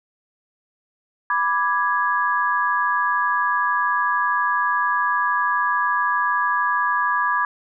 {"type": "chord", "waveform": "sine", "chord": "G# diminished", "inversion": "first", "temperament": "equal", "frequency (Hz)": [987.8, 1174.7, 1661.2], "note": ["B5", "D6", "G#6"], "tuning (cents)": [0, 0, 0], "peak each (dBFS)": -22, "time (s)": [1.3, 7.45], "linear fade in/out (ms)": 2, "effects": []}